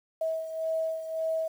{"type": "beating tone pair", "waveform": "sine", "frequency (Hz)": [644, 645.8], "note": ["E5", "E5"], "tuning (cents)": [-41, -36], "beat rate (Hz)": 1.8, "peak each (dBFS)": [-29, -35], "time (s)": [0.21, 1.48], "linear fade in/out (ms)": 5, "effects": ["9-bit"]}